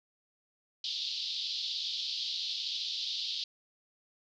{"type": "band-pass noise", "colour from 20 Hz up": "pink", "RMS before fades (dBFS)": -36, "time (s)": [0.84, 3.44], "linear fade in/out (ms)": 2, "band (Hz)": [3300, 4800], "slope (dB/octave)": 48, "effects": []}